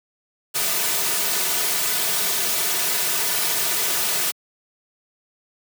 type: noise with comb filter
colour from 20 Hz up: white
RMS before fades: -22 dBFS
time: 0.54-4.32 s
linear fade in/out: 20 ms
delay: 3.7 ms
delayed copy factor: -0.85
effects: high-pass 200 Hz 12 dB/octave